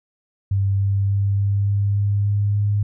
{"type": "tone with pitch steps", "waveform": "sine", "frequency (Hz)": [98.3, 98.93, 99.56, 100.19, 100.83, 101.47, 102.12, 102.77], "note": ["G2", "G2", "G2", "G2", "G2", "G#2", "G#2", "G#2"], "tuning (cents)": [5, 16, 27, 38, 49, -40, -29, -18], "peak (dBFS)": -16, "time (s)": [0.51, 2.83], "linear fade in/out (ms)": 5, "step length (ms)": 290, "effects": []}